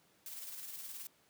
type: noise with tremolo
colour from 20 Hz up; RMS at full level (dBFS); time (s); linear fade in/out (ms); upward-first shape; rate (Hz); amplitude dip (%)
blue; -45; 0.26-1.07; 2; square; 19; 35
effects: pink hiss -69 dBFS RMS until 1.29 s + high-pass 150 Hz 12 dB/octave